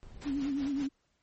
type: noise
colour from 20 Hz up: brown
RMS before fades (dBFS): -48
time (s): 0.03-0.4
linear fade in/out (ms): 0
type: noise with tremolo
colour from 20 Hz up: pink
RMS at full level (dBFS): -45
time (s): 0.21-0.87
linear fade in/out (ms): 10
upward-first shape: sine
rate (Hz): 5.2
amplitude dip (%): 70
type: tone with vibrato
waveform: sine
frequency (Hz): 278.6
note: C#4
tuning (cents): +9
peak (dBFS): -29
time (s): 0.25-0.89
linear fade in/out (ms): 20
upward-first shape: sine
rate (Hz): 9.6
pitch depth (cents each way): 70
effects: pink hiss -75 dBFS RMS until 1.22 s + MP3 32 kbps